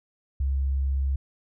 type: tone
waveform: sine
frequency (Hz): 67.8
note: C#2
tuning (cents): -38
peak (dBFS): -22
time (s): 0.4-1.16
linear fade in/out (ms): 5
effects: none